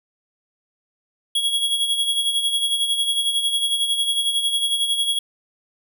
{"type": "tone with tremolo", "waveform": "square", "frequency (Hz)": 3322, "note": "G#7", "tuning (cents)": 0, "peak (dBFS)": -17, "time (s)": [1.35, 5.19], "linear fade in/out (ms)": 5, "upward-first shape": "sine", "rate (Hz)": 11, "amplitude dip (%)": 55, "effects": []}